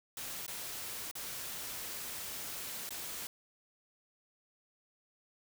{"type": "noise with dropouts", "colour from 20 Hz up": "white", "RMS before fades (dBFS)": -42, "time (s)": [0.17, 3.27], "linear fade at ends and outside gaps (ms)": 2, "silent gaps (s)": [[0.465, 0.479], [1.113, 1.153], [2.892, 2.906]], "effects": []}